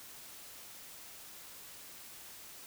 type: silence
effects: white hiss -51 dBFS RMS until 2.66 s